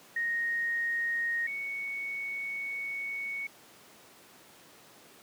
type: tone pair in turn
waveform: sine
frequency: 1864.7 / 2222 Hz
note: A#6 / C#7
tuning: 0 / +4 cents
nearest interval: minor third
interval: 304 cents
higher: second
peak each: -28 / -33 dBFS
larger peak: first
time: 0.16-1.47 / 1.47-3.47 s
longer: second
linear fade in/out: 5 ms
effects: pink hiss -55 dBFS RMS until 5.22 s + high-pass 200 Hz 12 dB/octave